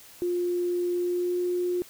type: tone with pitch glide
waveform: sine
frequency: 353 to 356.3 Hz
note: F4 to F4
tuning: +19 to +35 cents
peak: -24 dBFS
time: 0.22-1.82 s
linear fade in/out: 0 ms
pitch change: +16 cents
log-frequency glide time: 0.96-1.37 s
effects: white hiss -50 dBFS RMS until 1.89 s